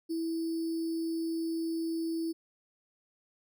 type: tone with sample-and-hold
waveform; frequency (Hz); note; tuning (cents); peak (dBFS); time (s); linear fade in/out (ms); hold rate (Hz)
sine; 328.2; E4; -8; -30; 0.09-2.33; 20; 4900
effects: none